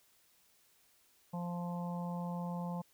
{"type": "harmonic tone", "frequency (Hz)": 174.61, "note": "F3", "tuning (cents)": 0, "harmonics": [1, 3, 4, 5, 6], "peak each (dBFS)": [-37, -47, -50, -46, -51], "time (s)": [1.33, 2.82], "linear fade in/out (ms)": 10, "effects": ["white hiss -69 dBFS RMS until 2.93 s"]}